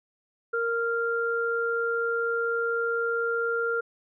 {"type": "tone pair together", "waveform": "sine", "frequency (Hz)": [464.2, 1392.1], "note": ["A#4", "F6"], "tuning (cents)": [-7, -6], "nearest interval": "octave + perfect fifth", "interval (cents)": 1901, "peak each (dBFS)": -27, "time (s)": [0.53, 3.81], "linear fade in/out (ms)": 10, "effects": []}